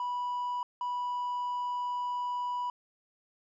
triangle tone pair in turn, 982 / 982 Hz, B5 / B5, -10 / -10 cents, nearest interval unison, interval 0 cents, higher neither, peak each -28 dBFS, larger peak neither, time 0-0.63 / 0.81-2.7 s, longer second, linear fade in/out 2 ms, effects tanh soft clip ceiling -25 dBFS + resampled to 16000 Hz

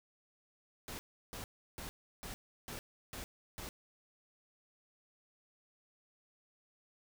pink noise bursts, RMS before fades -45 dBFS, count 7, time 0.88-3.69 s, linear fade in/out 0 ms, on 110 ms, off 340 ms, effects none

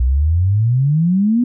sine exponential sweep, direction up, 59.5 to 250 Hz, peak -11 dBFS, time 0-1.44 s, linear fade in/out 5 ms, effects none

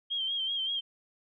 sine tone with vibrato, 3192 Hz, G7, 31 cents sharp, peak -29 dBFS, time 0.1-0.81 s, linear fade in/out 20 ms, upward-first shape sine, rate 5.2 Hz, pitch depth 57 cents each way, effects none

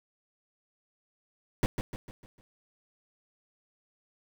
brown noise with echo, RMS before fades -24 dBFS, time 1.63-1.66 s, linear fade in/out 0 ms, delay 150 ms, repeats 5, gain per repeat -7 dB, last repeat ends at 2.41 s, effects none

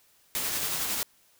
white noise with tremolo, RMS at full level -29 dBFS, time 0.35-1.03 s, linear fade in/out 0 ms, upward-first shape sine, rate 11 Hz, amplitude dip 30%, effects white hiss -63 dBFS RMS until 1.39 s

